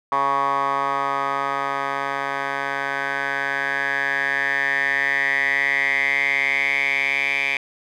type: tone with band-pass filter sweep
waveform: 10% pulse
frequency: 138.59 Hz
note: C#3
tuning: in tune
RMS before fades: -22 dBFS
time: 0.12-7.57 s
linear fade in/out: 2 ms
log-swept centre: 1100 to 2400 Hz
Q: 8.1
effects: none